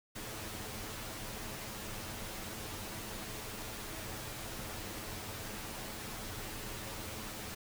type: noise with comb filter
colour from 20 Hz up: pink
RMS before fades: -43 dBFS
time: 0.15-7.55 s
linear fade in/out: 10 ms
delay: 9.3 ms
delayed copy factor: +0.55
effects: none